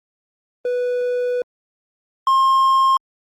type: tone pair in turn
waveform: triangle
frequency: 493 / 1066 Hz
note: B4 / C6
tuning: -3 / +32 cents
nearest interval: octave + minor second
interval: 1335 cents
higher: second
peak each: -16 / -10 dBFS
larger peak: second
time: 0.65-1.42 / 2.27-2.97 s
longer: first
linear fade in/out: 2 ms
effects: Opus 32 kbps